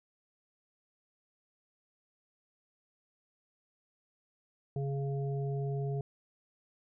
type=harmonic tone; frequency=138.59 Hz; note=C#3; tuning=in tune; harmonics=1 / 3 / 5; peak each=-32 / -39 / -46 dBFS; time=4.76-6.01 s; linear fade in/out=2 ms; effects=none